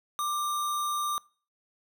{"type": "tone with sample-and-hold", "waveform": "sine", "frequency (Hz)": 1183, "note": "D6", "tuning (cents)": 12, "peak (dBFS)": -27, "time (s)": [0.19, 1.18], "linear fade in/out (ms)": 0, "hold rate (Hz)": 4900, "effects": ["noise-tail reverb RT60 0.4 s tail -23 dB re dry"]}